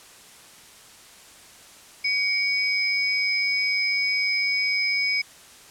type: tone pair together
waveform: sine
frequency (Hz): 2251 / 5053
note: C#7 / D#8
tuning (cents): +26 / +26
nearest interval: octave + major second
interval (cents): 1400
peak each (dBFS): -22 / -26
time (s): 2.04-5.22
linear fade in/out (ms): 10
effects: white hiss -48 dBFS RMS until 5.7 s + low-pass 10000 Hz 12 dB/octave